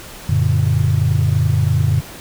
sine chord, Gb augmented, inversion none, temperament just, 92.5 / 115.62 / 144.53 Hz, Gb2 / Bb2 / D3, 0 / -14 / -27 cents, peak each -16 dBFS, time 0.29-2.01 s, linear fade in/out 5 ms, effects tanh soft clip ceiling -5 dBFS + pink hiss -35 dBFS RMS until 2.2 s

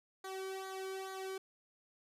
sawtooth tone with flanger, 381.9 Hz, G4, 45 cents flat, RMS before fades -43 dBFS, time 0.24-1.38 s, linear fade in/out 5 ms, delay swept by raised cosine 0.36 to 1.14 ms, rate 2.3 Hz, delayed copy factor -0.85, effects resampled to 32000 Hz

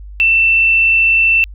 sine tone with frequency modulation, 2676 Hz, E7, 25 cents sharp, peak -8 dBFS, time 0.2-1.44 s, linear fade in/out 0 ms, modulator 23.6 Hz, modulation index 0.24, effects added 50 Hz sine -29 dBFS peak until 1.54 s

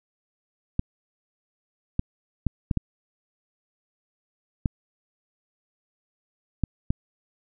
clicks, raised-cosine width 5 ms, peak -10 dBFS, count 8, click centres 0.794 / 1.994 / 2.467 / 2.712 / 2.773 / 4.658 / 6.637 / 6.905 s, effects none

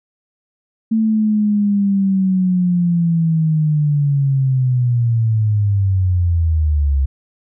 sine linear sweep, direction down, 223.4 to 66.6 Hz, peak -12 dBFS, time 0.91-7.06 s, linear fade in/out 10 ms, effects none

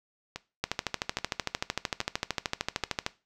two click trains, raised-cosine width 0.2 ms, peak -10 / -18 dBFS, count 33 / 4, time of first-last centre 0.64-3.064 / 0.36-2.839 s, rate 13.2 / 1.21 Hz, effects noise-tail reverb RT60 0.3 s tail -18 dB re dry

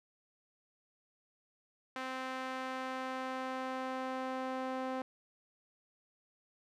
sawtooth tone with band-pass filter sweep, 260 Hz, C4, 11 cents flat, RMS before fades -39 dBFS, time 1.96-5.02 s, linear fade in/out 2 ms, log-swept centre 1500 to 720 Hz, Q 0.84, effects none

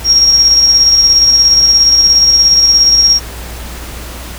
sine tone with tremolo, 5588 Hz, F8, in tune, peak -3 dBFS, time 0.04-3.2 s, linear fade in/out 50 ms, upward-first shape square, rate 17 Hz, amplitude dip 30%, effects added 60 Hz sine -25 dBFS peak until 4.38 s + pink hiss -28 dBFS RMS until 4.38 s

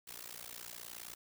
white noise with amplitude modulation, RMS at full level -44 dBFS, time 0.07-1.15 s, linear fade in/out 10 ms, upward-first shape sine, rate 59.4 Hz, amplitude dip 100%, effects none

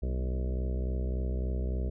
harmonic tone with a mistuned harmonic, 63.5 Hz, B1, 49 cents sharp, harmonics 1 / 2 / 3 / 4 / 5 / 6 / 7 / 8 / 9 / 10, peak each -29 / -40 / -41 / -46 / -48 / -44 / -46 / -50 / -50 / -50 dBFS, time 0.02-1.9 s, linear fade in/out 10 ms, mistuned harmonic 4, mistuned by -50 cents, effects none

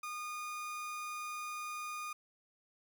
30% pulse tone, 1223 Hz, D#6, 30 cents flat, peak -37 dBFS, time 0.03-2.13 s, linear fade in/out 5 ms, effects 12-bit

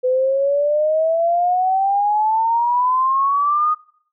sine exponential sweep, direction up, 502 to 1244.5 Hz, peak -14 dBFS, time 0.03-3.75 s, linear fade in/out 20 ms, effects noise-tail reverb RT60 0.6 s tail -24 dB re dry

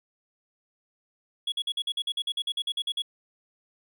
triangle tone bursts, 3350 Hz, G#7, 14 cents sharp, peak -24 dBFS, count 16, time 1.47-3.021 s, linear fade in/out 5 ms, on 51 ms, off 49 ms, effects none

